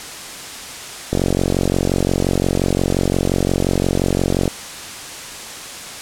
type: click train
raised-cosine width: 2 ms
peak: -3 dBFS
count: 154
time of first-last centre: 1.13-4.478 s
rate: 45.7 Hz
effects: white hiss -31 dBFS RMS until 6.01 s + low-pass 9000 Hz 12 dB/octave